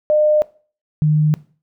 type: tone pair in turn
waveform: sine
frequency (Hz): 606 / 152.47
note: D#5 / D#3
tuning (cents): -46 / -35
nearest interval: 2 octaves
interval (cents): 2389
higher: first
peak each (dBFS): -11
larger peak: neither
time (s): 0.1-0.42 / 1.02-1.34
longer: neither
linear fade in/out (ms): 0
effects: noise-tail reverb RT60 0.4 s tail -20 dB re dry